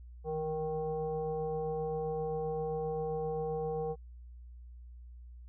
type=tone with frequency modulation; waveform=sine; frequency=468.8 Hz; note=A#4; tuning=10 cents sharp; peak=-32 dBFS; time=0.24-3.96 s; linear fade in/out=50 ms; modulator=310 Hz; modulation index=0.81; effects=added 60 Hz sine -47 dBFS peak until 5.48 s